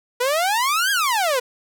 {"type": "exponential two-way sweep", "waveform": "sawtooth", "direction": "up then down", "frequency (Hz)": [477.8, 1661.2, 477.8], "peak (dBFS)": -14, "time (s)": [0.2, 1.4], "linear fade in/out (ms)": 10, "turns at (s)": 0.91, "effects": []}